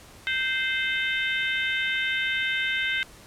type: harmonic tone with a mistuned harmonic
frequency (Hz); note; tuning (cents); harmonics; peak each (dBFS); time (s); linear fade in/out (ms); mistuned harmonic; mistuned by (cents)
521; C5; -7; 3 / 4 / 5 / 6 / 7; -28 / -28 / -34 / -32 / -34; 0.27-3.03; 0; 6; -30
effects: pink hiss -49 dBFS RMS until 3.26 s + low-pass 12000 Hz 12 dB/octave